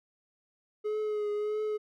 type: tone with vibrato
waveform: triangle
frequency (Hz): 422.1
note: G#4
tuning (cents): +28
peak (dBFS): -27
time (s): 0.84-1.78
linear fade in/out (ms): 20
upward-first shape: triangle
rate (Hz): 1.6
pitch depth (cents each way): 32
effects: none